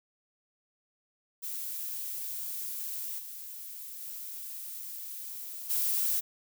violet noise with level steps, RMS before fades -37 / -43 / -41 / -29 dBFS, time 1.42-6.21 s, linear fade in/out 20 ms, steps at 3.18 / 4 / 5.69 s, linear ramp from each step 20 ms, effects none

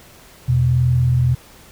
sine tone pair together, 83.4 / 124.96 Hz, E2 / B2, +21 / +21 cents, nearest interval perfect fifth, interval 700 cents, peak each -21 / -13 dBFS, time 0.48-1.35 s, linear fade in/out 10 ms, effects pink hiss -45 dBFS RMS until 1.71 s

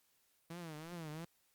sawtooth tone with vibrato, 162.8 Hz, E3, 21 cents flat, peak -40 dBFS, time 0.5-1.25 s, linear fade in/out 5 ms, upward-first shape triangle, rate 2.9 Hz, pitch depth 160 cents each way, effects white hiss -75 dBFS RMS until 1.54 s + Opus 48 kbps

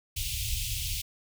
pink band-stop noise, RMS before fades -32 dBFS, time 0.16-1.02 s, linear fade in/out 10 ms, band 120 to 2500 Hz, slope 48 dB/octave, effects none

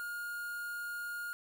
triangle tone with quantisation, 1422 Hz, F6, 31 cents sharp, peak -36 dBFS, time 0-1.33 s, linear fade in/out 0 ms, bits 8, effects none

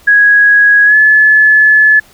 sine tone with pitch glide, 1661.2 to 1721.8 Hz, G#6 to A6, 0 to -38 cents, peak -3 dBFS, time 0.07-2 s, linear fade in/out 10 ms, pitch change +62 cents, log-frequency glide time 0.85-0.96 s, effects pink hiss -43 dBFS RMS until 2.13 s

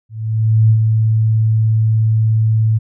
sine tone with ADSR envelope, 110.4 Hz, A2, 6 cents sharp, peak -6 dBFS, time 0.09-2.79 s, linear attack 610 ms, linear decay 74 ms, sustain -4 dB, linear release 20 ms, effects none

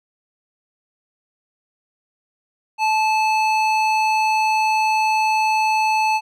square tone with band-pass filter, 870 Hz, A5, 20 cents flat, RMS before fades -18 dBFS, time 2.78-6.21 s, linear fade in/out 50 ms, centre 1800 Hz, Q 0.96, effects none

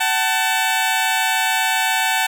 15% pulse tone pair together, 755.8 / 883 Hz, F#5 / A5, +37 / +6 cents, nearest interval minor third, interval 269 cents, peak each -13 dBFS, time 0-2.27 s, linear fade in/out 10 ms, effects none

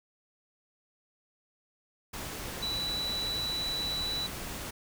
sine tone in noise, 3951 Hz, B7, in tune, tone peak -31 dBFS, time 2.62-4.27 s, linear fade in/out 10 ms, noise pink, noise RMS -39 dBFS, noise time 2.13-4.71 s, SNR +5 dB, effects none

